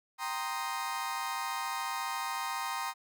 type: chord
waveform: 35% pulse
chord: C minor seventh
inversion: second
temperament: equal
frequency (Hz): 784 / 932.3 / 1046.5 / 1244.5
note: G5 / Bb5 / C6 / Eb6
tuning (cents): 0 / 0 / 0 / 0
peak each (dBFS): -39 / -36 / -37 / -38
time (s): 0.18-2.94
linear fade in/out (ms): 50
effects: none